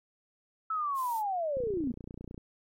sine linear sweep, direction down, 1318.5 to 220 Hz, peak -29 dBFS, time 0.7-1.92 s, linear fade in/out 5 ms
violet noise, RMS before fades -45 dBFS, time 0.94-1.23 s, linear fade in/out 50 ms
click train, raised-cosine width 3 ms, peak -30 dBFS, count 25, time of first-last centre 1.57-2.378 s, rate 29.7 Hz
effects AAC 48 kbps

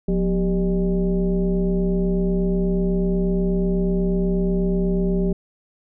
sine tone with frequency modulation, 179.9 Hz, F#3, 48 cents flat, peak -17 dBFS, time 0.08-5.33 s, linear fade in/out 5 ms, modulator 214 Hz, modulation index 1.1, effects none

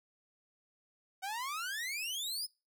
sawtooth exponential sweep, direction up, 740 to 5220 Hz, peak -33 dBFS, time 1.22-2.47 s, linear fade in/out 20 ms, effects noise-tail reverb RT60 0.3 s tail -25 dB re dry

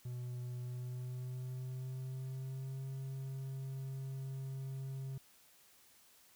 triangle tone with pitch glide, 123.47 to 133.87 Hz, B2 to C3, 0 to +40 cents, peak -38 dBFS, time 0.05-5.18 s, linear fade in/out 5 ms, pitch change +140 cents, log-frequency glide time 0.61-2.85 s, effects white hiss -65 dBFS RMS until 6.35 s

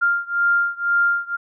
sine beating tone pair, 1396.9 / 1398.9 Hz, F6 / F6, 0 / +2 cents, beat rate 2 Hz, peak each -19 / -20 dBFS, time 0.01-1.37 s, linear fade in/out 20 ms, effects none

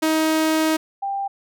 sawtooth / sine tone pair in turn, 315.8 / 791.6 Hz, D#4 / G5, +26 / +17 cents, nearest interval octave + major third, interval 1591 cents, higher second, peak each -13 / -22 dBFS, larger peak first, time 0.02-0.77 / 1.02-1.28 s, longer first, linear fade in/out 10 ms, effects none

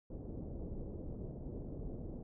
pink low-pass noise, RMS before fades -44 dBFS, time 0.1-2.23 s, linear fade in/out 5 ms, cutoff 500 Hz, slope 24 dB/octave, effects none

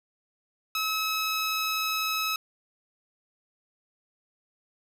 15% pulse tone, 1288 Hz, E6, 41 cents flat, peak -20 dBFS, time 0.75-2.36 s, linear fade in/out 2 ms, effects none

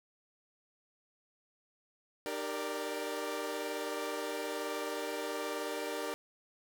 sawtooth chord, Eb major seventh, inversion none, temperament equal with one note detuned, 303.1 / 392 / 466.2 / 587.3 Hz, Eb4 / G4 / Bb4 / D5, -45 / 0 / 0 / 0 cents, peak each -39 / -38 / -36 / -37 dBFS, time 2.26-6.14 s, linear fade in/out 0 ms, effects none

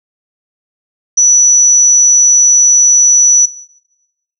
sine tone, 5920 Hz, F#8, in tune, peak -4 dBFS, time 1.17-3.46 s, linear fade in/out 10 ms, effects noise-tail reverb RT60 1.0 s tail -20 dB re dry

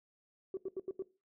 sine tone bursts, 379.6 Hz, F#4, 44 cents sharp, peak -34 dBFS, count 5, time 0.54-1.023 s, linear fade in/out 2 ms, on 31 ms, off 82 ms, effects noise-tail reverb RT60 0.3 s tail -19 dB re dry + tanh soft clip ceiling -30 dBFS

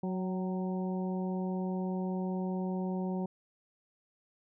harmonic tone with a mistuned harmonic, 185 Hz, F#3, in tune, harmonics 1 / 2 / 3 / 4 / 5, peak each -32 / -39 / -44 / -45 / -47 dBFS, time 0.03-3.26 s, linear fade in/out 5 ms, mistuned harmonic 4, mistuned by +37 cents, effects none

